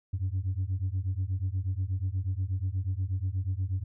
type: beating tone pair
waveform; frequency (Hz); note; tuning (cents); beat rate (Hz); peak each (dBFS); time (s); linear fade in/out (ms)
sine; 90.2 / 98.5; F#2 / G2; -44 / +9; 8.3; -29; 0.13-3.84; 10
effects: tanh soft clip ceiling -24 dBFS